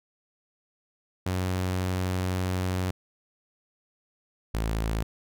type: tone pair in turn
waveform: sawtooth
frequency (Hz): 92.2 / 54.83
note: F#2 / A1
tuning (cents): -6 / -5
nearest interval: major sixth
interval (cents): 899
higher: first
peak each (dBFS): -22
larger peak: neither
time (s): 1.26-2.91 / 4.54-5.03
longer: first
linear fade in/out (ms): 5
effects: none